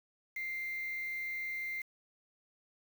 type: tone with quantisation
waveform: sine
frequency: 2093 Hz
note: C7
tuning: in tune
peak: -36 dBFS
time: 0.36-1.82 s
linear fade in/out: 5 ms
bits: 8
effects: none